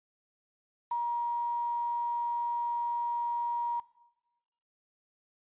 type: tone with quantisation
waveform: sine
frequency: 949 Hz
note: A#5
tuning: 31 cents sharp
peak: -28 dBFS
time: 0.91-3.8 s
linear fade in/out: 5 ms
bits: 8
effects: noise-tail reverb RT60 1.0 s tail -20 dB re dry + resampled to 8000 Hz